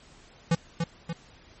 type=tone with echo; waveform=square; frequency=167 Hz; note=E3; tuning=23 cents sharp; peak=-20 dBFS; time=0.51-0.55 s; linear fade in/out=5 ms; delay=290 ms; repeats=2; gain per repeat=-5 dB; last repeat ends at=1.13 s; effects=pink hiss -54 dBFS RMS until 1.6 s + MP3 32 kbps